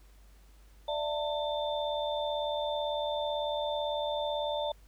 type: tone cluster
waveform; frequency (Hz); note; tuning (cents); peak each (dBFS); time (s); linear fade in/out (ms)
sine; 591 / 669 / 896 / 3563; D5 / E5 / A5 / A7; +11 / +25 / +31 / +21; -32 / -39 / -36 / -39; 0.88-4.72; 5
effects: added 50 Hz sine -54 dBFS peak until 4.87 s + pink hiss -65 dBFS RMS until 4.87 s